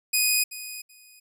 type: tone with echo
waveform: 10% pulse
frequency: 2489 Hz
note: D#7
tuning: in tune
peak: -11 dBFS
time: 0.13-0.44 s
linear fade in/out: 10 ms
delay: 380 ms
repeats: 2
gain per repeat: -15 dB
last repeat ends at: 1.2 s
effects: none